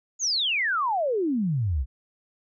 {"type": "exponential sweep", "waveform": "sine", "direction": "down", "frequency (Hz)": [6940, 58.2], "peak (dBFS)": -22, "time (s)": [0.19, 1.86], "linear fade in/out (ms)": 50, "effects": []}